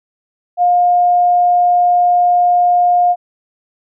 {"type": "tone", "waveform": "sine", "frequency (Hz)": 710, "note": "F5", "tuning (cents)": 28, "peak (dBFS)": -8, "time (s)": [0.57, 3.16], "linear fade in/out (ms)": 50, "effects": []}